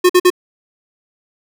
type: tone bursts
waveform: square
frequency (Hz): 361.1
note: F#4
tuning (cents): -42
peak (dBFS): -7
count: 3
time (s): 0.04-0.303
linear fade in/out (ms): 10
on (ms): 55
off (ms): 49
effects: none